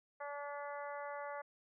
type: harmonic tone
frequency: 287.6 Hz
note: D4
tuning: 36 cents flat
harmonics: 2 / 3 / 4 / 5 / 6 / 7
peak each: -45 / -47 / -49 / -52 / -54 / -55 dBFS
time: 0.2-1.42 s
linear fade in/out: 10 ms
effects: none